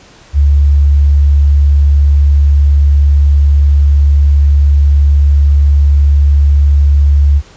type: tone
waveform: sine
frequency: 71.5 Hz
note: D2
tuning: 46 cents flat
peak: -4 dBFS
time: 0.33-7.42 s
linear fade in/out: 50 ms
effects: pink hiss -40 dBFS RMS until 7.56 s + resampled to 16000 Hz